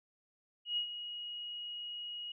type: tone with ADSR envelope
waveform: sine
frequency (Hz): 2893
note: F#7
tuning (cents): -40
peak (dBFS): -30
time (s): 0.65-2.32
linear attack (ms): 120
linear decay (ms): 92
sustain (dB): -10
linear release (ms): 4
effects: none